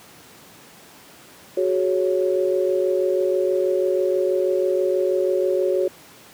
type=chord; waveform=sine; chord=F# suspended second; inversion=none; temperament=just; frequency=370 / 416.2 / 555 Hz; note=F#4 / G#4 / C#5; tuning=0 / +4 / +2 cents; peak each=-20 / -25 / -22 dBFS; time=1.57-5.88 s; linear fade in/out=5 ms; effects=pink hiss -46 dBFS RMS until 6.33 s + high-pass 150 Hz 12 dB/octave